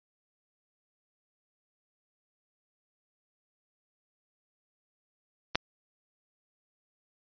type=clicks; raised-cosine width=0.2 ms; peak=-20 / -6 dBFS; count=2; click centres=5.549 / 5.555 s; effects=resampled to 11025 Hz